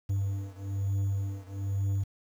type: beating tone pair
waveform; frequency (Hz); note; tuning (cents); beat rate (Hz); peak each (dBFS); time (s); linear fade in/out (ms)
triangle; 98 / 99.1; G2 / G2; 0 / +19; 1.1; -29 / -30; 0.09-2.04; 10
effects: 9-bit